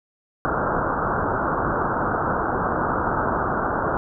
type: low-pass noise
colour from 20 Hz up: white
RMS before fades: -23 dBFS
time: 0.45-3.97 s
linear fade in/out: 0 ms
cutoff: 1500 Hz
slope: 96 dB/octave
effects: none